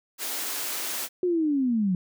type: high-pass noise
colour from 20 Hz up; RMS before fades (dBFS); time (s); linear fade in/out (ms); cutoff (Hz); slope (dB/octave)
white; -31; 0.18-1.09; 50; 230; 48
type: linear sweep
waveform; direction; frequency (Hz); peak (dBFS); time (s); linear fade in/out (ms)
sine; down; 367.7 to 175.6; -21; 1.23-1.95; 2
effects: none